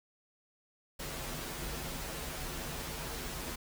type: noise with comb filter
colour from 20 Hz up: pink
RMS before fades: -40 dBFS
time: 0.99-3.56 s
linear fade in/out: 10 ms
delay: 10 ms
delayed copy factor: -0.9
effects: none